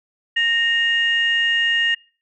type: tone pair together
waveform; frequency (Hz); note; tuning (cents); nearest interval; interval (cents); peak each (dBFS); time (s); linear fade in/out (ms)
sine; 1853 / 2837; A#6 / F7; -11 / +27; perfect fifth; 738; -17 / -19; 0.36-1.95; 10
effects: noise-tail reverb RT60 0.4 s tail -24 dB re dry + tanh soft clip ceiling -8 dBFS